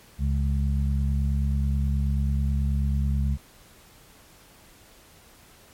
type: harmonic tone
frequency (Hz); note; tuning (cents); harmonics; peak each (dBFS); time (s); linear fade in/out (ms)
69.3; C#2; 0; 1 / 2 / 3; -22 / -28 / -32; 0.18-3.38; 50
effects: pink hiss -53 dBFS RMS until 5.73 s + MP3 64 kbps